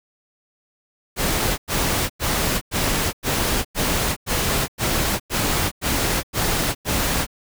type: noise bursts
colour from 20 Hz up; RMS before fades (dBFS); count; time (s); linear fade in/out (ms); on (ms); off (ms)
pink; -21; 12; 1.16-7.267; 50; 420; 97
effects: none